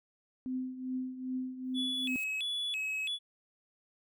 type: tone with tremolo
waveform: sine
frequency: 256.8 Hz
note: C4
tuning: 32 cents flat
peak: -31 dBFS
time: 0.46-2.16 s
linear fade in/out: 0 ms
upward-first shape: triangle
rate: 2.5 Hz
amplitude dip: 75%
type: noise with exponential growth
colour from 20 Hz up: violet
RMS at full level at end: -47 dBFS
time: 1.64-2.24 s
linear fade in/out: 2 ms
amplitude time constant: 130 ms
type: tone with vibrato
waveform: triangle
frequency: 2960 Hz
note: F#7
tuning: in tune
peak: -31 dBFS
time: 1.74-3.19 s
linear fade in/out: 50 ms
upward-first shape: square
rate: 1.5 Hz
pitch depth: 250 cents each way
effects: none